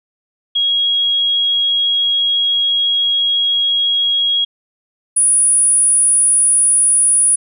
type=tone pair in turn; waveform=sine; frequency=3298 / 9758 Hz; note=G#7 / D#9; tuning=-13 / -35 cents; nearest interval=octave + perfect fifth; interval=1878 cents; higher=second; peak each=-12 / -9 dBFS; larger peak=second; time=0.55-4.45 / 5.16-7.36 s; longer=first; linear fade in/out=10 ms; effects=none